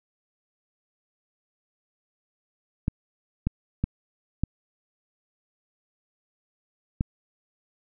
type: clicks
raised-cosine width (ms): 5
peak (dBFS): -11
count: 5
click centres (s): 2.881 / 3.47 / 3.84 / 4.436 / 7.009
effects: none